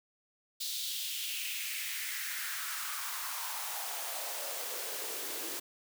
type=noise with high-pass filter sweep; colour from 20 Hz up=white; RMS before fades=-38 dBFS; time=0.6-5.6 s; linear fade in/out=10 ms; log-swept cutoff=4000 to 320 Hz; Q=3.1; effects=none